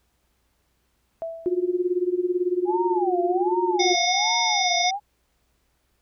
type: tone with exponential decay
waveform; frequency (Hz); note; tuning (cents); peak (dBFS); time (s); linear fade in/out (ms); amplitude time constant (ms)
sine; 659.3; E5; 0; -25; 1.22-1.82; 0; 130
type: tone with tremolo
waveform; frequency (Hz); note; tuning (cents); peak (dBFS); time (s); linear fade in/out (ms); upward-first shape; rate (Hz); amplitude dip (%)
sine; 358.9; F4; +47; -17; 1.46-3.95; 0; sine; 18; 85
type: tone with vibrato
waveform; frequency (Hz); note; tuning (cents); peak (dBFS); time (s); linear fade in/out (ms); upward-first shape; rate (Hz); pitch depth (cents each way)
sine; 800; G5; +35; -24; 2.65-5; 50; sine; 1.3; 260
type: harmonic tone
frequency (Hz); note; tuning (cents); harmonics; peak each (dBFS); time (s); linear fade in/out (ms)
724; F#5; -38; 1 / 3 / 5 / 7 / 8; -28 / -26 / -26 / -27 / -29; 3.79-4.91; 10
effects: added 60 Hz sine -70 dBFS peak until 6.01 s + pink hiss -70 dBFS RMS until 6.01 s